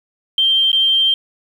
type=tone with dropouts; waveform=sine; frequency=3154 Hz; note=G7; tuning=10 cents sharp; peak=-11 dBFS; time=0.38-1.14 s; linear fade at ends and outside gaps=2 ms; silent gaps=0.717-0.729 s; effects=7-bit